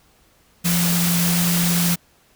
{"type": "tone in noise", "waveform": "sine", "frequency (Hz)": 173.1, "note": "F3", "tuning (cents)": -15, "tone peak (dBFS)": -18, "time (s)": [0.64, 1.96], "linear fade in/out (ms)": 20, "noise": "white", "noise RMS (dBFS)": -22, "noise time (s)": [0.64, 1.96], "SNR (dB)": 1, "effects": ["pink hiss -57 dBFS RMS until 2.35 s"]}